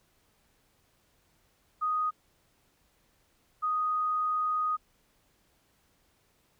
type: tone pair in turn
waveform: sine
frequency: 1244.5 / 1244.5 Hz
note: D#6 / D#6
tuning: 0 / 0 cents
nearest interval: unison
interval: 0 cents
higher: neither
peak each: -26 dBFS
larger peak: neither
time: 1.81-2.11 / 3.62-4.77 s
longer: second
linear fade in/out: 20 ms
effects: pink hiss -69 dBFS RMS until 6.59 s